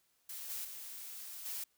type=noise with level steps; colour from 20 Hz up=blue; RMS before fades=-45 / -41 / -47 / -41 dBFS; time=0.29-1.64 s; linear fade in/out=5 ms; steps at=0.49 / 0.64 / 1.45 s; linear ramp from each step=10 ms; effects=white hiss -75 dBFS RMS until 1.77 s